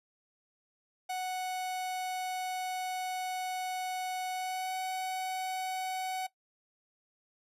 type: tone with pitch glide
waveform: 45% pulse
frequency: 740 to 748.2 Hz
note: F#5 to F#5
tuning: 0 to +19 cents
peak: -33 dBFS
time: 1.09-6.27 s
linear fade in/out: 10 ms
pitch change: +19 cents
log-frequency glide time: 4.32-4.74 s
effects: noise-tail reverb RT60 0.1 s tail -17 dB re dry + resampled to 32000 Hz